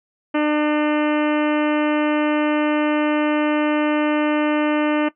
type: harmonic tone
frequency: 300 Hz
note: D4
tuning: 37 cents sharp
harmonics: 1 / 2 / 3 / 4 / 5 / 6 / 7 / 8 / 9 / 10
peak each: -17 / -23 / -27 / -29 / -31 / -33 / -34 / -35 / -36 / -37 dBFS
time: 0.34-5.09 s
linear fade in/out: 10 ms
effects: noise-tail reverb RT60 0.1 s tail -17 dB re dry